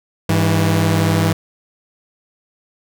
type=tone pair together; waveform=sawtooth; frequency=100.4 / 163.18 Hz; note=G2 / E3; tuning=+42 / -17 cents; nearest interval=minor sixth; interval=841 cents; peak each=-12 dBFS; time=0.29-1.33 s; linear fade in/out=5 ms; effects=none